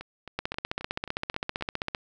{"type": "two click trains", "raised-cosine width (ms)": 0.3, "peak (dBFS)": [-23, -13], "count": [7, 25], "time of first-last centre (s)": [[0.01, 1.61], [0.39, 1.948]], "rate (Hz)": [3.75, 15.4], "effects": []}